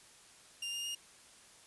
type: tone with pitch steps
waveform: sawtooth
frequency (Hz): 2800 / 2821 / 2842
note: F7 / F7 / F7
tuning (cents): +4 / +17 / +30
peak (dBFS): -34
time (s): 0.62-0.95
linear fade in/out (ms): 5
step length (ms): 110
effects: white hiss -59 dBFS RMS until 1.66 s + resampled to 24000 Hz